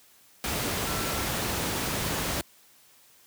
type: tone in noise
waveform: sine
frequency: 1347 Hz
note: E6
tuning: 37 cents sharp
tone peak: -38 dBFS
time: 0.87-1.25 s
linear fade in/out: 0 ms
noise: pink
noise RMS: -29 dBFS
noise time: 0.44-2.41 s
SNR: -12 dB
effects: white hiss -58 dBFS RMS until 3.26 s + high-pass 60 Hz 12 dB/octave